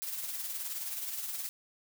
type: noise with tremolo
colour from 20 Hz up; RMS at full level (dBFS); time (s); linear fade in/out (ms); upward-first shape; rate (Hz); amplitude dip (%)
blue; -36; 0.02-1.49; 0; sine; 19; 45
effects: none